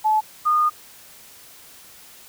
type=tone pair in turn; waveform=sine; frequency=863 / 1223.4 Hz; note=A5 / D#6; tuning=-34 / -30 cents; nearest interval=tritone; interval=604 cents; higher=second; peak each=-15 dBFS; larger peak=neither; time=0.04-0.21 / 0.45-0.7 s; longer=second; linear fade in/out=20 ms; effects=white hiss -46 dBFS RMS until 2.28 s